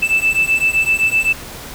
triangle beating tone pair, 2637 / 2644.8 Hz, E7 / E7, 0 / +5 cents, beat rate 7.8 Hz, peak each -13 dBFS, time 0.02-1.33 s, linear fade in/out 10 ms, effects tanh soft clip ceiling -7 dBFS + pink hiss -32 dBFS RMS until 1.74 s

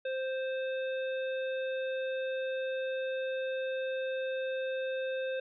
harmonic tone, 523.3 Hz, C5, in tune, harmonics 1 / 3 / 5 / 7, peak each -32 / -42 / -46 / -49 dBFS, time 0.05-5.4 s, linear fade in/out 5 ms, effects none

